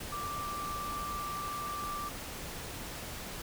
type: tone in noise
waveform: sine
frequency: 1174.7 Hz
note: D6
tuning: in tune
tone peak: -36 dBFS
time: 0.12-2.09 s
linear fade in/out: 5 ms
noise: pink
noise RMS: -42 dBFS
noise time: 0-3.42 s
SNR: +3 dB
effects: none